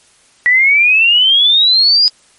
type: exponential sweep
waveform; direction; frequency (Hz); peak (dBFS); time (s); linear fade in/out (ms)
sine; up; 1930 to 4991; -6; 0.46-2.08; 0
effects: white hiss -49 dBFS RMS until 2.38 s + MP3 48 kbps